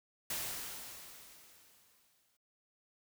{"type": "noise with exponential decay", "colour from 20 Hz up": "white", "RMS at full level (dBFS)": -37, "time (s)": [0.3, 2.37], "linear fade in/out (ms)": 5, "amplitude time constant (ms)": 450, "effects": ["noise-tail reverb RT60 0.1 s tail -25 dB re dry"]}